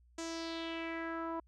sawtooth tone with low-pass filter sweep, 329.6 Hz, E4, in tune, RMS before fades -40 dBFS, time 0.18-1.4 s, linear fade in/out 5 ms, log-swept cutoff 7200 to 1000 Hz, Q 3.2, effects added 60 Hz sine -62 dBFS peak until 1.47 s

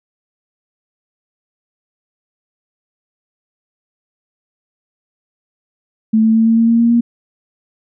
sine tone with pitch steps, 220 / 222.2 / 224.4 / 226.6 / 228.8 / 231.1 / 233.4 / 235.7 Hz, A3 / A3 / A3 / A#3 / A#3 / A#3 / A#3 / A#3, 0 / +17 / +34 / -49 / -32 / -15 / +2 / +19 cents, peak -8 dBFS, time 6.13-7.01 s, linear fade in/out 10 ms, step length 110 ms, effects none

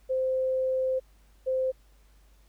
sine tone pair in turn, 520 / 520 Hz, C5 / C5, -11 / -11 cents, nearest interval unison, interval 0 cents, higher neither, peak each -24 dBFS, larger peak neither, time 0.09-1 / 1.46-1.72 s, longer first, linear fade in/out 20 ms, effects added 50 Hz sine -56 dBFS peak until 2.48 s + pink hiss -66 dBFS RMS until 2.48 s

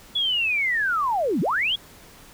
sine linear two-way sweep, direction down then up, 3428 to 146.1 to 3428 Hz, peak -20 dBFS, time 0.15-1.76 s, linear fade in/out 10 ms, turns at 1.41 s, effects pink hiss -48 dBFS RMS until 2.33 s

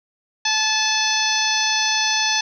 harmonic tone, 868 Hz, A5, 24 cents flat, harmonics 1 / 2 / 3 / 4 / 5 / 6 / 7, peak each -25 / -25 / -25 / -25 / -25 / -25 / -25 dBFS, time 0.45-2.41 s, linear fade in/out 5 ms, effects none

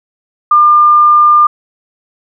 sine tone, 1200 Hz, D6, 37 cents sharp, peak -3 dBFS, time 0.51-1.47 s, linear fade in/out 5 ms, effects none

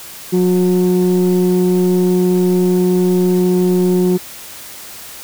sine tone pair together, 181.49 / 362.2 Hz, F#3 / F#4, -33 / -37 cents, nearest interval octave, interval 1196 cents, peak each -11 dBFS, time 0.32-4.18 s, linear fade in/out 20 ms, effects tanh soft clip ceiling -7 dBFS + white hiss -33 dBFS RMS until 5.23 s

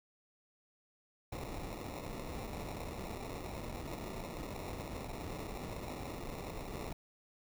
pink noise with sample-and-hold, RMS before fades -43 dBFS, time 1.32-6.93 s, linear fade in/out 5 ms, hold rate 1575 Hz, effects none

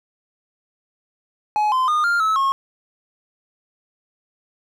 triangle tone with pitch steps, 845 / 1031 / 1222 / 1399 / 1298 / 1086 Hz, G#5 / C6 / D#6 / F6 / E6 / C#6, +30 / -26 / -32 / +3 / -27 / -36 cents, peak -14 dBFS, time 1.56-2.52 s, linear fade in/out 0 ms, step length 160 ms, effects none

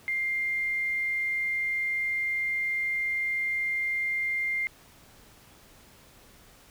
sine tone with quantisation, 2100 Hz, C7, 6 cents sharp, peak -26 dBFS, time 0.08-4.67 s, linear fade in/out 0 ms, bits 9, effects pink hiss -55 dBFS RMS until 6.7 s

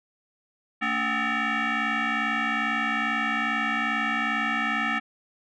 sine tone with frequency modulation, 224.3 Hz, A3, 34 cents sharp, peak -22 dBFS, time 0.81-5 s, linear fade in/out 20 ms, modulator 511 Hz, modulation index 4.5, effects tanh soft clip ceiling -19 dBFS

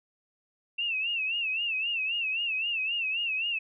sine tone with vibrato, 2683 Hz, E7, 30 cents sharp, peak -27 dBFS, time 0.78-3.59 s, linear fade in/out 10 ms, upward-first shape sine, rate 3.8 Hz, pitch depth 110 cents each way, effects none

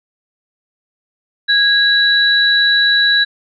sine tone pair together, 1647 / 3929 Hz, G#6 / B7, -15 / -10 cents, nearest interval octave + minor third, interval 1505 cents, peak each -12 dBFS, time 1.48-3.25 s, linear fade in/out 20 ms, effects none

